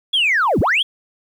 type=linear two-way sweep; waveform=sine; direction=down then up; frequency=3429 to 56.5 to 3429 Hz; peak=-12 dBFS; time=0.13-0.83 s; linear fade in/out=10 ms; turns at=0.6 s; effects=tanh soft clip ceiling -10 dBFS + 8-bit

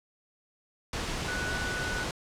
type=tone in noise; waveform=sine; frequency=1480 Hz; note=F#6; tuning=in tune; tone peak=-33 dBFS; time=1.28-2.04 s; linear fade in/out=2 ms; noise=pink; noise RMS=-33 dBFS; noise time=0.93-2.11 s; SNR=-3 dB; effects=low-pass 7000 Hz 12 dB/octave

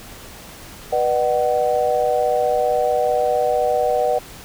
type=tone cluster; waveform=sine; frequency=489.5 / 605 / 751 Hz; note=B4 / D#5 / F#5; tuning=-15 / -49 / +26 cents; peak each=-20 dBFS; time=0.92-4.19 s; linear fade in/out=10 ms; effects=pink hiss -39 dBFS RMS until 4.44 s

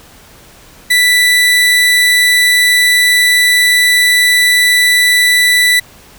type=tone; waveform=30% pulse; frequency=1975.5 Hz; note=B6; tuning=in tune; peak=-4 dBFS; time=0.9-5.8 s; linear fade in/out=10 ms; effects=pink hiss -40 dBFS RMS until 6.18 s

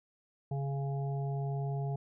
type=harmonic tone; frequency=138.59 Hz; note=C#3; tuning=in tune; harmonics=1 / 3 / 5 / 6; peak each=-32 / -43 / -44 / -49 dBFS; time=0.51-1.96 s; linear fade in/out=5 ms; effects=none

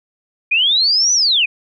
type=linear two-way sweep; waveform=sine; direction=up then down; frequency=2378 to 6030 to 2378 Hz; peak=-11 dBFS; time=0.51-1.46 s; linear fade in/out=10 ms; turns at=1.13 s; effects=none

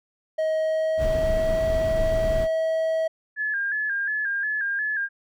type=tone with pitch glide; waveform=triangle; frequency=632 to 644.2 Hz; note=D#5 to E5; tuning=+27 to -40 cents; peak=-19 dBFS; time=0.38-3.08 s; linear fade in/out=10 ms; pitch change=+33 cents; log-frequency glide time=0.59-1.61 s
type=noise; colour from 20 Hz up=brown; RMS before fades=-27 dBFS; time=0.97-2.48 s; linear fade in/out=50 ms
type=tone with vibrato; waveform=sine; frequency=1661.2 Hz; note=G#6; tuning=in tune; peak=-23 dBFS; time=3.36-5.09 s; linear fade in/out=50 ms; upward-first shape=square; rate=2.8 Hz; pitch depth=56 cents each way
effects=none

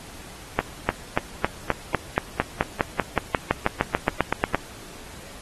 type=accelerating click train; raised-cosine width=0.5 ms; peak=-4 dBFS; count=22; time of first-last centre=0.59-4.547 s; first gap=300 ms; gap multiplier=0.95; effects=pink hiss -43 dBFS RMS until 5.41 s + AAC 32 kbps

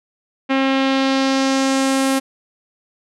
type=tone with low-pass filter sweep; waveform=sawtooth; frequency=268.3 Hz; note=C4; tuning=44 cents sharp; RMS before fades=-17 dBFS; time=0.49-2.2 s; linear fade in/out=20 ms; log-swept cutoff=2600 to 11000 Hz; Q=1.6; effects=none

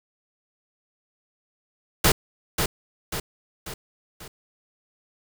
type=noise with echo; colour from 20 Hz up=pink; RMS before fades=-17 dBFS; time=2.04-2.12 s; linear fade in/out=5 ms; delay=540 ms; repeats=4; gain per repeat=-6 dB; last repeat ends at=4.28 s; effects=none

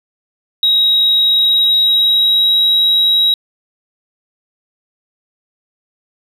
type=tone with pitch glide; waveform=sine; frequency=3812 to 3843 Hz; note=A#7 to B7; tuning=+38 to -48 cents; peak=-7 dBFS; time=0.63-3.34 s; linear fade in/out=2 ms; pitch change=+14 cents; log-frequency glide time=1.19-2.61 s; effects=tanh soft clip ceiling -6 dBFS

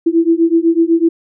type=beating tone pair; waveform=sine; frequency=328.2 / 336.2 Hz; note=E4 / E4; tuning=-8 / +34 cents; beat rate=8 Hz; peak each=-12 dBFS; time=0.06-1.09 s; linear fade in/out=10 ms; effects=none

